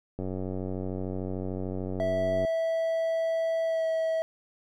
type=click train; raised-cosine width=2 ms; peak=-21 dBFS; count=212; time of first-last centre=0.19-2.449 s; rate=93.4 Hz
type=tone with pitch glide; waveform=triangle; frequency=655 to 647.5 Hz; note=E5 to E5; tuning=-11 to -31 cents; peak=-23 dBFS; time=2-4.22 s; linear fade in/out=0 ms; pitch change=-20 cents; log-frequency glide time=3.65-3.86 s
effects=none